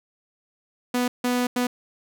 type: tone bursts at uneven times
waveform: sawtooth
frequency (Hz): 246.9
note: B3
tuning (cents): 0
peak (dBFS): -17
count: 3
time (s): 0.94-1.08 / 1.24-1.47 / 1.56-1.67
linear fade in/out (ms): 5
effects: none